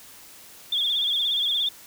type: tone with vibrato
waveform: sine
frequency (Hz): 3425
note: A7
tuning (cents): -47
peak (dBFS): -21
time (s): 0.72-1.69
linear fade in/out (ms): 5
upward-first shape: sine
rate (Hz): 17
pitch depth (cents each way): 88
effects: white hiss -47 dBFS RMS until 1.86 s